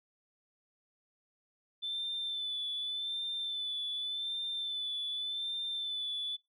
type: tone with vibrato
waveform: sine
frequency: 3520 Hz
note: A7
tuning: in tune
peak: -33 dBFS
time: 1.82-6.37 s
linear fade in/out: 20 ms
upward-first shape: sine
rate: 0.86 Hz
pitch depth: 35 cents each way
effects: noise-tail reverb RT60 0.2 s tail -24 dB re dry + tanh soft clip ceiling -29 dBFS